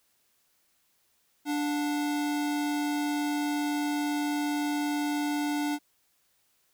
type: tone pair together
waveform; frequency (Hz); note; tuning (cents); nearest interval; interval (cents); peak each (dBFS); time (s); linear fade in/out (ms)
square; 293.7 / 719.8; D4 / F#5; 0 / -48; octave + major third; 1552; -28 / -39; 1.45-5.79; 50
effects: white hiss -70 dBFS RMS until 6.73 s